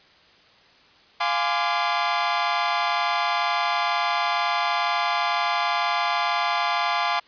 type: chord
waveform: sawtooth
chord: D half-diminished seventh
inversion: first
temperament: equal with one note detuned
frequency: 698.5 / 830.6 / 1026.7 / 1174.7 Hz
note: F5 / Ab5 / C6 / D6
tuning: 0 / 0 / -33 / 0 cents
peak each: -23 dBFS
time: 1.2-7.2 s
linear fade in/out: 10 ms
effects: white hiss -54 dBFS RMS until 7.27 s + resampled to 11025 Hz